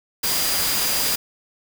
sine tone in noise, 4860 Hz, D#8, 42 cents flat, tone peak -27 dBFS, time 0.23-1.16 s, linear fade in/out 10 ms, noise white, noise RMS -22 dBFS, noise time 0.23-1.16 s, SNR -8 dB, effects none

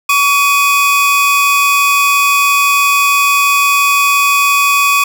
45% pulse tone pair together, 1131.5 / 2500 Hz, C#6 / D#7, +35 / +8 cents, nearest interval octave + major second, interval 1373 cents, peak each -11 dBFS, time 0.09-5.04 s, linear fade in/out 5 ms, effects none

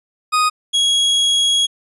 40% pulse tone pair in turn, 1244.5 / 3314 Hz, D#6 / G#7, 0 / -4 cents, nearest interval octave + perfect fourth, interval 1696 cents, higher second, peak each -12 dBFS, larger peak neither, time 0.32-0.5 / 0.73-1.67 s, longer second, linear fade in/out 20 ms, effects resampled to 24000 Hz

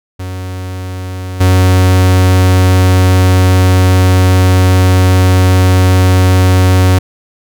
45% pulse tone with level steps, 92.5 Hz, F#2, in tune, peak -19 / -5 dBFS, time 0.19-6.99 s, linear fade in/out 10 ms, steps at 1.4 s, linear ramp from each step 10 ms, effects none

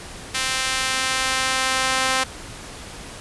sawtooth tone with high-pass filter sweep, 261.6 Hz, C4, in tune, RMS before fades -22 dBFS, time 0.34-2.24 s, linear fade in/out 10 ms, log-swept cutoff 2000 to 1000 Hz, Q 0.72, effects pink hiss -37 dBFS RMS until 3.2 s + resampled to 24000 Hz

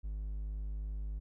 triangle tone, 51.5 Hz, G#1, 14 cents flat, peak -34 dBFS, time 0.03-1.2 s, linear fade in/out 20 ms, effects none

